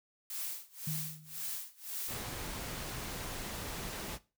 blue noise with tremolo, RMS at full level -38 dBFS, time 0.3-2.27 s, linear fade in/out 2 ms, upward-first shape sine, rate 1.9 Hz, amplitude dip 95%
sine tone with exponential decay, 154.8 Hz, D#3, 9 cents flat, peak -33 dBFS, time 0.87-1.61 s, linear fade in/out 5 ms, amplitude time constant 160 ms
pink noise, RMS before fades -41 dBFS, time 2.07-4.19 s, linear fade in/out 50 ms
effects noise-tail reverb RT60 0.3 s tail -18 dB re dry

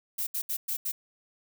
violet noise bursts at uneven times, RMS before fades -31 dBFS, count 5, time 0.18-0.27 / 0.34-0.42 / 0.49-0.57 / 0.68-0.77 / 0.85-0.92 s, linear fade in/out 10 ms, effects none

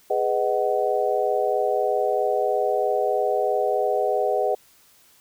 sine chord, G# minor seventh, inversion none, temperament just, 415.3 / 498.4 / 623 / 747.5 Hz, G#4 / B4 / D#5 / F#5, 0 / +16 / +2 / +17 cents, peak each -25 dBFS, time 0.1-4.55 s, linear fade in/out 5 ms, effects white hiss -56 dBFS RMS until 5.2 s

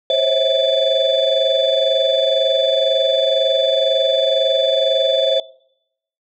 sine tone cluster, 526 / 548 / 650 / 3489 Hz, C5 / C#5 / E5 / A7, +9 / -20 / -24 / -15 cents, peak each -18 dBFS, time 0.1-5.4 s, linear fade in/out 2 ms, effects noise-tail reverb RT60 0.8 s tail -23 dB re dry + tanh soft clip ceiling -7 dBFS

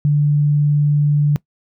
sine tone, 146.83 Hz, D3, in tune, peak -11 dBFS, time 0.05-1.36 s, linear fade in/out 0 ms, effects noise-tail reverb RT60 0.1 s tail -21 dB re dry

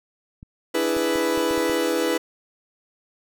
clicks, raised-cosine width 5 ms, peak -28 dBFS, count 7, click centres 0.429 / 0.967 / 1.157 / 1.376 / 1.51 / 1.578 / 1.697 s
40% pulse chord, E dominant seventh, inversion third, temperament equal, 293.7 / 329.6 / 415.3 / 493.9 Hz, D4 / E4 / G#4 / B4, 0 / 0 / 0 / 0 cents, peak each -29 / -24 / -27 / -23 dBFS, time 0.74-2.18 s, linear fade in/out 10 ms
effects none

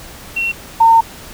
sine tone pair in turn, 2726 / 909.7 Hz, F7 / A#5, -43 / -43 cents, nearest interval octave + perfect fifth, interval 1900 cents, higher first, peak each -15 / -5 dBFS, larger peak second, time 0.36-0.52 / 0.8-1.01 s, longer second, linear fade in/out 10 ms, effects pink hiss -35 dBFS RMS until 1.33 s

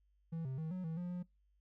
triangle tone with pitch steps, 164.2 / 131.6 / 159.1 / 183.8 / 161.7 / 177.1 / 178.3 Hz, E3 / C3 / D#3 / F#3 / E3 / F3 / F3, -6 / +10 / +39 / -11 / -33 / +24 / +36 cents, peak -36 dBFS, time 0.32-1.23 s, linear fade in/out 10 ms, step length 130 ms, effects noise-tail reverb RT60 0.2 s tail -24 dB re dry + added 50 Hz sine -70 dBFS peak until 1.6 s

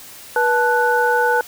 sine tone cluster, 484.8 / 874 / 1482 Hz, B4 / A5 / F#6, -32 / -12 / +2 cents, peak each -18 dBFS, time 0.36-1.41 s, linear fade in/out 2 ms, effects white hiss -39 dBFS RMS until 1.47 s

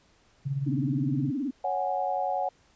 sine tone with tremolo, 138.1 Hz, C#3, 6 cents flat, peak -24 dBFS, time 0.45-1.31 s, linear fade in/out 20 ms, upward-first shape sine, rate 18 Hz, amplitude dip 65%
sine tone with vibrato, 272.6 Hz, C#4, 29 cents flat, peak -27 dBFS, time 0.66-1.51 s, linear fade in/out 10 ms, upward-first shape sine, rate 19 Hz, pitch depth 180 cents each way
sine chord, C# suspended fourth, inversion none, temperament equal, 554.4 / 740 / 830.6 Hz, C#5 / F#5 / G#5, 0 / 0 / 0 cents, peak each -32 / -28 / -32 dBFS, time 1.64-2.49 s, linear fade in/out 5 ms
effects pink hiss -63 dBFS RMS until 2.75 s + resampled to 16000 Hz

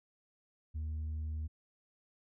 sine tone with tanh clipping, 77.78 Hz, D#2, in tune, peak -36 dBFS, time 0.74-1.48 s, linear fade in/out 20 ms, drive 2 dB, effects none

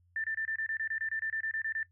sine tone bursts, 1780 Hz, A6, 20 cents sharp, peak -31 dBFS, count 16, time 0.16-1.83 s, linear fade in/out 2 ms, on 80 ms, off 26 ms, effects noise-tail reverb RT60 0.1 s tail -19 dB re dry + added 88 Hz sine -64 dBFS peak until 1.91 s

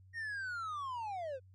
triangle linear sweep, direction down, 1876 to 489.5 Hz, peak -36 dBFS, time 0.13-1.4 s, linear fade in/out 50 ms, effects added 94 Hz sine -57 dBFS peak until 1.54 s + resampled to 22050 Hz

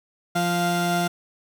30% pulse tone pair together, 173.77 / 698.5 Hz, F3 / F5, -8 / 0 cents, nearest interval 2 octaves, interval 2408 cents, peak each -21 dBFS, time 0.35-1.08 s, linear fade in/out 10 ms, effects none

